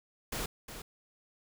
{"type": "noise with echo", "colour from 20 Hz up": "pink", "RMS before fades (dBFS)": -36, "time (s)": [0.32, 0.46], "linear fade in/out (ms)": 5, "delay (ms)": 360, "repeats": 1, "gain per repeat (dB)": -9, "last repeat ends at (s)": 0.82, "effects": []}